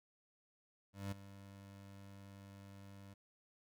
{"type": "tone with ADSR envelope", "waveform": "25% pulse", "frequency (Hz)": 98.8, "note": "G2", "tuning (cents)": 14, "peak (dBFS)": -35, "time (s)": [0.93, 3.14], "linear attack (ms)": 190, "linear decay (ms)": 7, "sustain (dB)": -15, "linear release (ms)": 7, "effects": []}